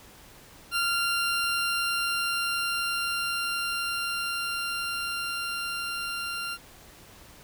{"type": "tone with level ramp", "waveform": "20% pulse", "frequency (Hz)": 1387, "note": "F6", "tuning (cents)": -12, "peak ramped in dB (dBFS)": [-19, -26], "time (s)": [0.71, 6.58], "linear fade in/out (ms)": 50, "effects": ["pink hiss -51 dBFS RMS until 7.43 s"]}